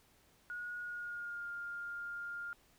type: tone with pitch glide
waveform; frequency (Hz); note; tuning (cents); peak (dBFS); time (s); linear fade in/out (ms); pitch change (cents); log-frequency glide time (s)
sine; 1447 to 1405.8; F#6 to F6; -39 to +11; -40; 0.5-2.53; 0; -50; 0.79-1.49
effects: pink hiss -68 dBFS RMS until 2.78 s